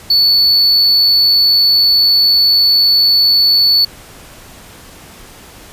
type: tone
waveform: triangle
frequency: 4452 Hz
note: C#8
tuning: 7 cents sharp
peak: -6 dBFS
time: 0.1-3.85 s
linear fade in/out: 5 ms
effects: pink hiss -37 dBFS RMS until 5.72 s + resampled to 32000 Hz